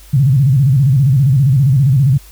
sine tone with vibrato, 134.6 Hz, C3, 49 cents sharp, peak -7 dBFS, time 0.13-2.18 s, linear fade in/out 10 ms, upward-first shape square, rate 15 Hz, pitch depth 140 cents each way, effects added 50 Hz sine -38 dBFS peak until 2.31 s + white hiss -43 dBFS RMS until 2.31 s

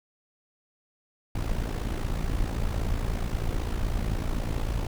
brown noise with amplitude modulation, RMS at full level -25 dBFS, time 1.35-4.87 s, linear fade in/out 5 ms, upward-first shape sine, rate 56.1 Hz, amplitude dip 70%, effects none

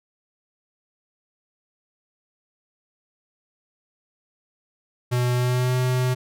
square tone with pitch glide, 123.47 to 126.87 Hz, B2 to B2, 0 to +47 cents, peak -20 dBFS, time 5.11-6.15 s, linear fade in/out 20 ms, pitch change +47 cents, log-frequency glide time 5.34-5.76 s, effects none

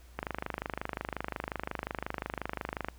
click train, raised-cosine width 0.5 ms, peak -18 dBFS, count 70, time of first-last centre 0.19-2.885 s, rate 25.6 Hz, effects added 60 Hz sine -51 dBFS peak until 2.98 s + pink hiss -61 dBFS RMS until 2.98 s

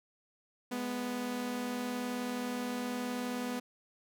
sawtooth tone pair together, 207.8 / 246.9 Hz, G#3 / B3, +1 / 0 cents, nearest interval minor third, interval 299 cents, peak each -38 / -31 dBFS, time 0.71-3.6 s, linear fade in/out 10 ms, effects none

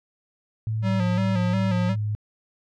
sine tone with pitch glide, 110 to 105.52 Hz, A2 to G#2, 0 to +28 cents, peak -23 dBFS, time 0.67-2.15 s, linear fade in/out 0 ms, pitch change -72 cents, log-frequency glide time 1.93-2 s
square tone with vibrato, 185 Hz, F#3, in tune, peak -23 dBFS, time 0.82-1.96 s, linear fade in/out 50 ms, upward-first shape square, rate 2.8 Hz, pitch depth 55 cents each way
effects low-pass 4000 Hz 12 dB/octave

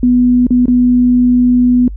sine tone with dropouts, 246.9 Hz, B3, in tune, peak -6 dBFS, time 0.03-1.88 s, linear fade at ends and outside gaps 2 ms, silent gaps 0.468-0.506 / 0.657-0.681 s, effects noise-tail reverb RT60 0.1 s tail -26 dB re dry + added 50 Hz sine -22 dBFS peak until 1.96 s

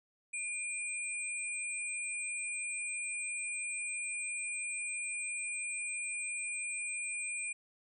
sine tone pair together, 2409 / 8103 Hz, D7 / B8, +43 / +43 cents, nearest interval octave + major sixth, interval 2100 cents, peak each -38 / -39 dBFS, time 0.33-7.53 s, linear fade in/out 10 ms, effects none

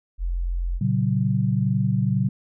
sine tone, 43.65 Hz, F1, in tune, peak -22 dBFS, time 0.18-0.81 s, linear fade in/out 50 ms
sine chord, F# major, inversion first, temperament equal with one note detuned, 116.54 / 138.59 / 188.67 Hz, A#2 / C#3 / F#3, 0 / 0 / +34 cents, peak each -23 dBFS, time 0.81-2.29 s, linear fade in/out 5 ms
effects none

